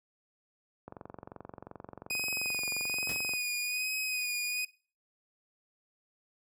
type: click train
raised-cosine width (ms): 1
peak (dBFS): -29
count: 57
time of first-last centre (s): 0.88-3.336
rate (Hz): 22.8
type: tone with vibrato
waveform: sawtooth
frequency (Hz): 2489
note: D#7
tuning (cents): 0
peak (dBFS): -28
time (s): 2.1-4.65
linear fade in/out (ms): 5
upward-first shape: sine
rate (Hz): 1.2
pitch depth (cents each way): 32
type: noise with exponential decay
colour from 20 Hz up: pink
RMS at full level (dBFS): -37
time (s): 3.09-3.27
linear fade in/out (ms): 2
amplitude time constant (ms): 38
effects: noise-tail reverb RT60 0.4 s tail -21 dB re dry + high-pass 80 Hz 12 dB/octave